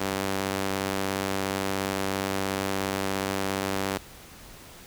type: tone with high-pass filter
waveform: sawtooth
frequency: 97.1 Hz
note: G2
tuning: 16 cents flat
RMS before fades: -29 dBFS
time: 0-3.98 s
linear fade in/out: 10 ms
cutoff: 250 Hz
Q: 0.59
effects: pink hiss -47 dBFS RMS until 4.86 s